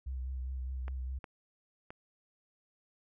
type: tone with vibrato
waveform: sine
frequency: 64.5 Hz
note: C2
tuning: 24 cents flat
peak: -35 dBFS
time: 0.06-1.19 s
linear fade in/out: 10 ms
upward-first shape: sine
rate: 4.9 Hz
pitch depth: 35 cents each way
type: clicks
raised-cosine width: 0.5 ms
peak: -30 dBFS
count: 3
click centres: 0.881 / 1.242 / 1.905 s
effects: none